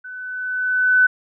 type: tone with level ramp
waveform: sine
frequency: 1504 Hz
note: F#6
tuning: 28 cents sharp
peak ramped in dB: -32 to -9 dBFS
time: 0.04-1.07 s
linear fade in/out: 10 ms
effects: none